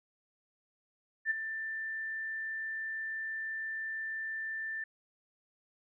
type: tone with ADSR envelope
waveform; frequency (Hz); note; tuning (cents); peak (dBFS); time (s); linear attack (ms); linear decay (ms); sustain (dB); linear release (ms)
sine; 1777; A6; +17; -25; 1.25-4.84; 56; 14; -10; 4
effects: none